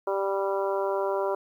harmonic tone, 196 Hz, G3, in tune, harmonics 2 / 3 / 4 / 5 / 6 / 7, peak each -28 / -29 / -36 / -32 / -40 / -39 dBFS, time 0.07-1.35 s, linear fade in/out 5 ms, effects 10-bit

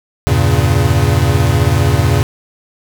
square chord, E diminished seventh, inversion none, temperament equal, 82.41 / 98 / 116.54 / 138.59 Hz, E2 / G2 / Bb2 / Db3, 0 / 0 / 0 / 0 cents, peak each -16 dBFS, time 0.27-2.23 s, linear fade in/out 0 ms, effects none

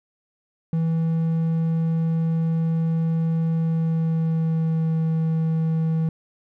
triangle tone with pitch glide, 163.3 to 161.14 Hz, E3 to E3, -16 to -39 cents, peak -17 dBFS, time 0.73-6.09 s, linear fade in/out 2 ms, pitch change -23 cents, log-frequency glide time 3.51-4.95 s, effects none

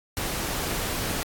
pink noise, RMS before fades -29 dBFS, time 0.17-1.23 s, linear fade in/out 0 ms, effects AAC 64 kbps

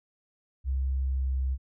sine tone with pitch glide, 66.3 to 65.65 Hz, C2 to C2, +23 to +6 cents, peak -25 dBFS, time 0.64-1.58 s, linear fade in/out 50 ms, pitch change -17 cents, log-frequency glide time 0.97-1.35 s, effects none

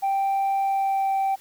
sine tone with pitch glide, 784 to 778.1 Hz, G5 to G5, 0 to -13 cents, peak -18 dBFS, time 0.02-1.36 s, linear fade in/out 20 ms, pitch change -13 cents, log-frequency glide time 0.61-1.15 s, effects tanh soft clip ceiling -19 dBFS + white hiss -52 dBFS RMS until 1.4 s

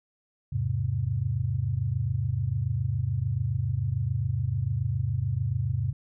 sine chord, E augmented, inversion none, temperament equal, 82.41 / 103.83 / 130.81 Hz, E2 / G#2 / B#2, 0 / 0 / 0 cents, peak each -33 / -28 / -28 dBFS, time 0.52-5.93 s, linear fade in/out 10 ms, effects none

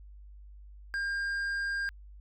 sine tone with tanh clipping, 1605 Hz, G6, 40 cents sharp, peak -31 dBFS, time 0.94-1.89 s, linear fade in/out 0 ms, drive 6 dB, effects added 50 Hz sine -47 dBFS peak until 2.2 s

